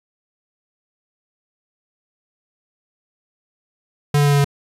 square tone with pitch steps, 145.6 / 144.59 / 143.6 / 142.6 / 141.62 Hz, D3 / D3 / D3 / C#3 / C#3, -15 / -27 / -39 / +49 / +37 cents, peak -13 dBFS, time 4.14-4.445 s, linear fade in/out 5 ms, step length 61 ms, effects resampled to 32000 Hz

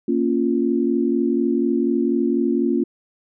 sine chord, Bb minor, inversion none, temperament equal, 233.1 / 277.2 / 349.2 Hz, Bb3 / Db4 / F4, 0 / 0 / 0 cents, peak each -21 dBFS, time 0.08-2.84 s, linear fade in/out 5 ms, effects none

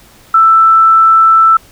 sine tone, 1325 Hz, E6, 9 cents sharp, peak -3 dBFS, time 0.34-1.57 s, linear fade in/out 5 ms, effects pink hiss -42 dBFS RMS until 1.71 s

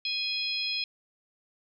harmonic tone with a mistuned harmonic, 830 Hz, G#5, 1 cent flat, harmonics 3 / 4 / 5 / 6, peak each -34 / -34 / -34 / -34 dBFS, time 0.05-0.84 s, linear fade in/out 2 ms, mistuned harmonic 6, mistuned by +47 cents, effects none

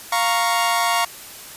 sawtooth chord, Bb minor, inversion second, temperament equal, 698.5 / 932.3 / 1108.7 Hz, F5 / Bb5 / Db6, 0 / 0 / 0 cents, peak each -18 dBFS, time 0.12-1.05 s, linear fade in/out 5 ms, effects white hiss -38 dBFS RMS until 1.56 s + resampled to 32000 Hz

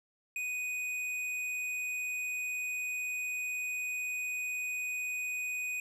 sine tone with tanh clipping, 2489 Hz, D#7, in tune, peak -35 dBFS, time 0.36-5.8 s, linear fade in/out 2 ms, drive 12 dB, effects resampled to 32000 Hz

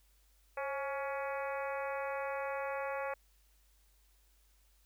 harmonic tone with a mistuned harmonic, 280 Hz, C#4, 18 cents sharp, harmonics 2 / 3 / 4 / 5 / 6 / 7 / 8 / 9, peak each -38 / -42 / -44 / -46 / -48 / -49 / -50 / -51 dBFS, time 0.57-3.14 s, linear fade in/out 5 ms, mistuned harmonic 2, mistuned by -52 cents, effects added 50 Hz sine -66 dBFS peak until 4.85 s + white hiss -72 dBFS RMS until 4.85 s

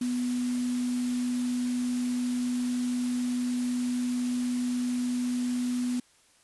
sine tone in noise, 246.9 Hz, B3, in tune, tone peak -26 dBFS, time 0.01-6 s, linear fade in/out 5 ms, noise white, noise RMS -42 dBFS, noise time 0.01-6 s, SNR +13 dB, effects white hiss -62 dBFS RMS until 6.43 s + resampled to 24000 Hz

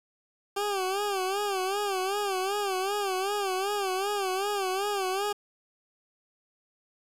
20% pulse tone with vibrato, 392 Hz, G4, in tune, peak -22 dBFS, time 0.56-5.33 s, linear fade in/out 10 ms, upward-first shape sine, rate 2.6 Hz, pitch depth 100 cents each way, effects resampled to 32000 Hz + 8-bit

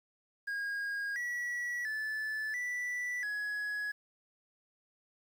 triangle tone with pitch steps, 1632 / 1937 / 1740 / 1969 / 1679 Hz, G#6 / B6 / A6 / B6 / G#6, -31 / -34 / -20 / -6 / +18 cents, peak -32 dBFS, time 0.47-3.92 s, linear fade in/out 10 ms, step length 690 ms, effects 10-bit

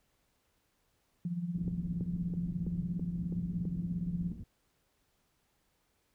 sine tone with tremolo, 173.4 Hz, F3, 12 cents flat, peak -30 dBFS, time 1.25-4.32 s, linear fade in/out 2 ms, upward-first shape sine, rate 17 Hz, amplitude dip 65%
white low-pass noise, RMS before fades -43 dBFS, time 1.54-4.44 s, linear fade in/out 10 ms, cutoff 210 Hz, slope 24 dB/octave
click train, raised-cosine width 3 ms, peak -27 dBFS, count 7, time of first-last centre 1.68-3.654 s, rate 3.04 Hz
effects pink hiss -75 dBFS RMS until 6.14 s

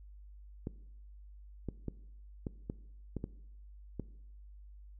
clicks, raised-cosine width 3 ms, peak -24 dBFS, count 8, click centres 0.671 / 1.687 / 1.883 / 2.468 / 2.699 / 3.167 / 3.241 / 3.997 s, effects noise-tail reverb RT60 0.8 s tail -19 dB re dry + added 50 Hz sine -50 dBFS peak until 4.99 s

